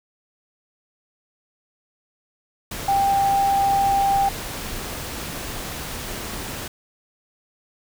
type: tone in noise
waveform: sine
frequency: 791 Hz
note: G5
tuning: 15 cents sharp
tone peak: -16 dBFS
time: 2.88-4.29 s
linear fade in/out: 5 ms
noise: pink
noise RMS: -31 dBFS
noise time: 2.71-6.68 s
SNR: +12 dB
effects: none